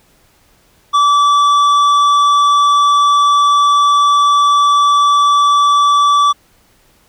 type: tone with tanh clipping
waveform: sine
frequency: 1156 Hz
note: D6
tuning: 28 cents flat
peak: -9 dBFS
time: 0.93-6.33 s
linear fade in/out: 20 ms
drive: 10 dB
effects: pink hiss -52 dBFS RMS until 7.08 s